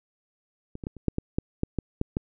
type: clicks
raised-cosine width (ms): 3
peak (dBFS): -24 / -23 / -18 / -30 / -9 / -14 / -11 / -11 / -13 / -12 / -13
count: 11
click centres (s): 0.754 / 0.838 / 0.869 / 0.967 / 1.083 / 1.184 / 1.385 / 1.634 / 1.787 / 2.014 / 2.169
effects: none